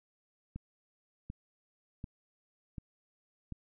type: click train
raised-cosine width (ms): 5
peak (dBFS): -28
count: 5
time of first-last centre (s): 0.56-3.523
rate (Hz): 1.35
effects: none